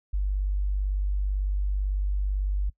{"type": "tone", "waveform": "sine", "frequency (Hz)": 49, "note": "G1", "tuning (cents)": 0, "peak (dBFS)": -23, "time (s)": [0.13, 2.7], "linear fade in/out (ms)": 10, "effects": ["noise-tail reverb RT60 0.1 s tail -22 dB re dry"]}